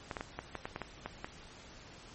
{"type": "clicks", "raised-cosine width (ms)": 0.5, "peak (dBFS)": -22, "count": 10, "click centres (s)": [0.112, 0.168, 0.209, 0.39, 0.553, 0.655, 0.761, 0.817, 1.06, 1.245], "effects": ["pink hiss -53 dBFS RMS until 2.14 s", "MP3 32 kbps"]}